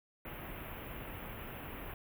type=band-stop noise; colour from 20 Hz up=pink; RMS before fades=-45 dBFS; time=0.25-1.94 s; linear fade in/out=2 ms; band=3000 to 12000 Hz; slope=48 dB/octave; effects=none